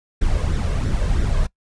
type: noise with flanger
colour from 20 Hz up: brown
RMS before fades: -19 dBFS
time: 0.21-1.47 s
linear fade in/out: 10 ms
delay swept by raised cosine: 0.52 to 1.92 ms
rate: 3 Hz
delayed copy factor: +0.55
effects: noise-tail reverb RT60 0.1 s tail -22 dB re dry + resampled to 22050 Hz